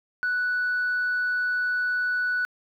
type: tone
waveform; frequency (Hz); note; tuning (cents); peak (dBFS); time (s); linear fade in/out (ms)
sine; 1481; F#6; +1; -21; 0.23-2.45; 0
effects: tanh soft clip ceiling -20 dBFS + 10-bit